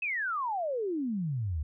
sine exponential sweep, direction down, 2637 to 70 Hz, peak -29 dBFS, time 0.02-1.63 s, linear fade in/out 5 ms, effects none

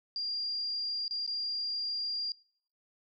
sine tone with dropouts, 4789 Hz, D8, 33 cents sharp, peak -32 dBFS, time 0.16-2.32 s, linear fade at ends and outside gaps 1 ms, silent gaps 1.08-1.109 / 1.264-1.276 s, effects noise-tail reverb RT60 0.7 s tail -26 dB re dry

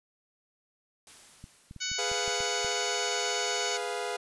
white noise with exponential decay, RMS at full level -50 dBFS, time 1.07-3.24 s, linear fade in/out 1 ms, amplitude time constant 470 ms
clicks, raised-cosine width 5 ms, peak -32 dBFS, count 8, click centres 1.441 / 1.711 / 1.763 / 1.916 / 2.116 / 2.279 / 2.405 / 2.647 s
harmonic tone, 745 Hz, F#5, 12 cents sharp, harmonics 2 / 3 / 4 / 5 / 6 / 7 / 8 / 9, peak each -40 / -39 / -38 / -40 / -38 / -41 / -41 / -37 dBFS, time 1.8-3.78 s, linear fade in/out 20 ms
sawtooth chord, F diminished, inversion first, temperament equal, 415.3 / 493.9 / 698.5 Hz, Ab4 / Cb5 / F5, 0 / 0 / 0 cents, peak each -32 dBFS, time 1.98-4.17 s, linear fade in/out 10 ms
effects resampled to 24000 Hz

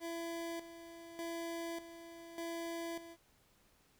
25% pulse tone with tremolo, 335.1 Hz, E4, 29 cents sharp, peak -36 dBFS, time 0-3.17 s, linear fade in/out 50 ms, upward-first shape square, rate 0.84 Hz, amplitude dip 70%, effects pink hiss -70 dBFS RMS until 3.99 s

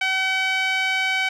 sawtooth tone with band-pass filter, 760 Hz, F#5, 46 cents sharp, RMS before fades -22 dBFS, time 0.01-1.29 s, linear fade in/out 5 ms, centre 2300 Hz, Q 2.4, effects none

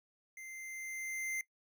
square tone with level ramp, 2084 Hz, C7, 7 cents flat, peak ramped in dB -48 to -36 dBFS, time 0.37-1.41 s, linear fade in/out 2 ms, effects noise-tail reverb RT60 0.1 s tail -18 dB re dry

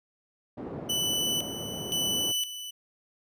pink band-pass noise, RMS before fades -38 dBFS, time 0.57-2.32 s, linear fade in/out 10 ms, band 160 to 560 Hz, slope 12 dB/octave
sawtooth tone with tremolo, 2983 Hz, F#7, 13 cents sharp, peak -23 dBFS, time 0.89-2.71 s, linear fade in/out 10 ms, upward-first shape square, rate 0.97 Hz, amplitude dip 70%
effects none

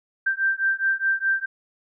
sine beating tone pair, 1568 / 1572.8 Hz, G6 / G6, 0 / +5 cents, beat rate 4.8 Hz, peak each -23 dBFS, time 0.26-1.46 s, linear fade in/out 10 ms, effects none

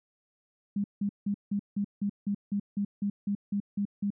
sine tone bursts, 202.2 Hz, G#3, 46 cents flat, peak -26 dBFS, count 14, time 0.76-4.104 s, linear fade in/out 5 ms, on 81 ms, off 170 ms, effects none

